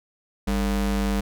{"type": "ring-modulated tone", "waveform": "square", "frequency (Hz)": 125.6, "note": "B2", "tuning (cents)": 30, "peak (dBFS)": -19, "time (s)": [0.47, 1.21], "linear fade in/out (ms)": 10, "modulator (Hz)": 74.3, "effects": []}